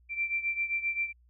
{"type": "beating tone pair", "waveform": "sine", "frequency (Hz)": [2349, 2356.6], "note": ["D7", "D7"], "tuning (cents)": [0, 5], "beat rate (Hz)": 7.6, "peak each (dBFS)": [-30, -34], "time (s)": [0.09, 1.13], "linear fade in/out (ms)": 50, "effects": ["added 60 Hz sine -59 dBFS peak until 1.29 s"]}